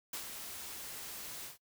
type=noise with ADSR envelope; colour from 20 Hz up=white; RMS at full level=-40 dBFS; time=0.13-1.58 s; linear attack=4 ms; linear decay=98 ms; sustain=-5 dB; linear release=130 ms; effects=noise-tail reverb RT60 0.1 s tail -24 dB re dry